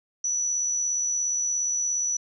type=tone with amplitude modulation; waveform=sine; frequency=5920 Hz; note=F#8; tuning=in tune; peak=-22 dBFS; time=0.24-2.17 s; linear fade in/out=5 ms; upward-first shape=sine; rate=77.1 Hz; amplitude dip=30%; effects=none